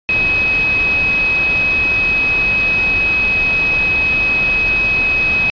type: tone in noise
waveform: sine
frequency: 2548 Hz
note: D#7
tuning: 41 cents sharp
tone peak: -12 dBFS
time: 0.09-5.5 s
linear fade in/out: 0 ms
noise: pink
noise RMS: -24 dBFS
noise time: 0.09-5.5 s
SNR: +9 dB
effects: resampled to 11025 Hz